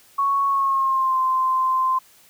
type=tone with pitch glide; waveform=sine; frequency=1108.7 to 1040.4 Hz; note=C#6 to C6; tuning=0 to -10 cents; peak=-17 dBFS; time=0.18-1.99 s; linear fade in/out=10 ms; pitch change=-110 cents; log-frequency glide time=0.47-1.19 s; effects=white hiss -53 dBFS RMS until 2.29 s